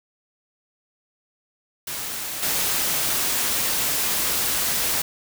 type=noise with level steps; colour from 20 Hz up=white; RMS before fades=-30 / -23 dBFS; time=1.87-5.02 s; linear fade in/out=5 ms; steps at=2.42 s; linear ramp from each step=10 ms; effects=none